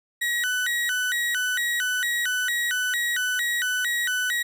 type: tone with vibrato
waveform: 35% pulse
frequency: 1689 Hz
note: G#6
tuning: 29 cents sharp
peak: -21 dBFS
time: 0.21-4.43 s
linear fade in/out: 10 ms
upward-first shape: square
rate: 2.2 Hz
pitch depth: 210 cents each way
effects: none